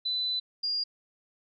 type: tone pair in turn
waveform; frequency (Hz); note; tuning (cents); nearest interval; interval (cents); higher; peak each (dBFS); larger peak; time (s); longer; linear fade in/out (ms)
sine; 4000 / 4820; B7 / D8; +21 / +44; minor third; 323; second; -27; neither; 0.05-0.4 / 0.63-0.84; first; 10
effects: none